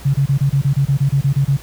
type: tone bursts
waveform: sine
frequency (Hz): 138.59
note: C#3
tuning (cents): 0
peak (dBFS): -11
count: 13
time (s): 0.05-1.569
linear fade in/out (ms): 10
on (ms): 91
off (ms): 28
effects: added 62 Hz sine -37 dBFS peak until 1.62 s + pink hiss -39 dBFS RMS until 1.62 s